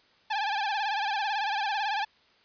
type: tone with vibrato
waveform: sawtooth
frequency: 830.6 Hz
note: G#5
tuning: in tune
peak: -23 dBFS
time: 0.3-2.05 s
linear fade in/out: 10 ms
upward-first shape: sine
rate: 18 Hz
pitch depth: 100 cents each way
effects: white hiss -62 dBFS RMS until 2.44 s + resampled to 11025 Hz